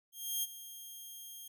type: tone with ADSR envelope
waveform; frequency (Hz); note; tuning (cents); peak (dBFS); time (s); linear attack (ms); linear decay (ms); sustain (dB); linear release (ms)
5% pulse; 3220; G7; +46; -23; 0.12-1.48; 310; 30; -15; 5
effects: none